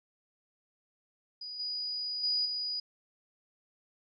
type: tone with level steps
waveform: sine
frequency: 4921 Hz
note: D#8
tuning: 20 cents flat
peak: -39 / -33 / -27 / -32 dBFS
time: 1.41-2.8 s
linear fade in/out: 5 ms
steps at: 1.59 / 2.23 / 2.45 s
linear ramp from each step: 10 ms
effects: none